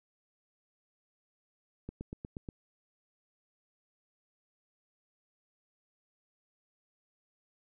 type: click train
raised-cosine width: 3 ms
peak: -27 dBFS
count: 6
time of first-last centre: 1.89-2.488 s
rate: 8.36 Hz
effects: none